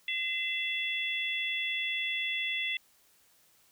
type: tone cluster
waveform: sine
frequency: 2048 / 2678 / 3411 Hz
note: C7 / E7 / G#7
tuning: -38 / +27 / +46 cents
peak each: -34 / -34 / -35 dBFS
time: 0.08-2.77 s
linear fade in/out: 2 ms
effects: white hiss -65 dBFS RMS until 3.71 s